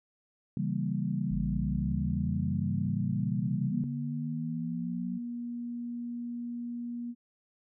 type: chord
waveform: sine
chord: C# diminished seventh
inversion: none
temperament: equal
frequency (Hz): 138.59 / 164.81 / 196 / 233.1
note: C#3 / E3 / G3 / Bb3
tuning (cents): 0 / 0 / 0 / 0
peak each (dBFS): -34 / -34 / -32 / -37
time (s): 0.57-3.84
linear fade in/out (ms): 2
type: linear sweep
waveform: sine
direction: up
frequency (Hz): 48.6 to 186.1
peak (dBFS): -34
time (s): 1.3-5.19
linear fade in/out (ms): 20
type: tone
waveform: sine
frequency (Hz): 239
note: A#3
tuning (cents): +43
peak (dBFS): -34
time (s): 3.67-7.15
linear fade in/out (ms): 50
effects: none